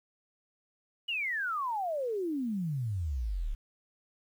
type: exponential sweep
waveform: sine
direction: down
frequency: 2960 to 32.7 Hz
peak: -30 dBFS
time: 1.08-3.55 s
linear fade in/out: 10 ms
effects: 10-bit